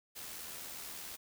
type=noise with amplitude modulation; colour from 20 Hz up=white; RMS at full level=-44 dBFS; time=0.15-1.17 s; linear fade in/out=20 ms; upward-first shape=sine; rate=79 Hz; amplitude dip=35%; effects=none